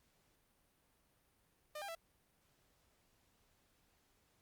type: tone with pitch steps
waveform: sawtooth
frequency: 604 / 800 / 663 Hz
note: D5 / G5 / E5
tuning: +48 / +35 / +10 cents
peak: -40 dBFS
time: 1.75-1.951 s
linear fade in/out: 5 ms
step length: 67 ms
effects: pink hiss -75 dBFS RMS until 4.41 s + Opus 48 kbps